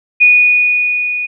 sine tone with level ramp, 2465 Hz, D#7, 17 cents flat, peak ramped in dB -3 to -16 dBFS, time 0.2-1.27 s, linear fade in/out 20 ms, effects none

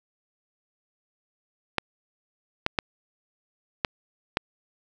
clicks, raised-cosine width 0.3 ms, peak -6 dBFS, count 5, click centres 1.783 / 2.664 / 2.788 / 3.848 / 4.371 s, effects none

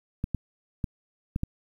clicks, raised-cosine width 5 ms, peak -15 dBFS, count 5, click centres 0.241 / 0.347 / 0.842 / 1.361 / 1.434 s, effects 9-bit

